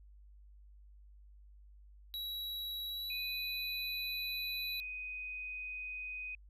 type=tone with pitch glide; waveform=square; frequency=3889 to 3968 Hz; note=B7 to B7; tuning=-27 to +7 cents; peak=-39 dBFS; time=2.14-4.8 s; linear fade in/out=0 ms; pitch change=+34 cents; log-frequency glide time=2.89-3.21 s
type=tone; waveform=sine; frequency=2500 Hz; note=D#7; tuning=8 cents sharp; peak=-40 dBFS; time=3.1-6.35 s; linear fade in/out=2 ms
effects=added 50 Hz sine -55 dBFS peak until 6.49 s